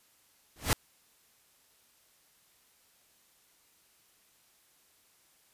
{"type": "noise with exponential growth", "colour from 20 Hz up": "pink", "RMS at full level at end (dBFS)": -21, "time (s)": [0.56, 0.73], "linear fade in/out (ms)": 1, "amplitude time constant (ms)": 36, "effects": ["white hiss -66 dBFS RMS until 5.53 s", "resampled to 32000 Hz"]}